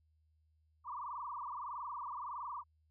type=tone with frequency modulation; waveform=sine; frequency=1070 Hz; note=C6; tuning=38 cents sharp; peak=-40 dBFS; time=0.84-2.64 s; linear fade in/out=50 ms; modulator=21.6 Hz; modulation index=6; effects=added 78 Hz sine -70 dBFS peak until 2.9 s